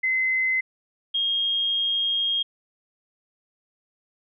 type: tone pair in turn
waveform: sine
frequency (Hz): 2051 / 3244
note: C7 / G#7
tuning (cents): -35 / -41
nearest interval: minor sixth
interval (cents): 794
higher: second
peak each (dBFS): -20 / -21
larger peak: first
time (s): 0.03-0.61 / 1.14-2.43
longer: second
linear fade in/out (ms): 10
effects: none